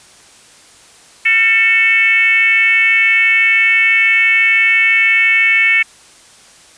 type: tone with frequency modulation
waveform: sine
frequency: 2217 Hz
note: C#7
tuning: in tune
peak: -8 dBFS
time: 1.25-5.83 s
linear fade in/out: 10 ms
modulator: 416 Hz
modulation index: 0.92
effects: white hiss -43 dBFS RMS until 6.77 s + resampled to 22050 Hz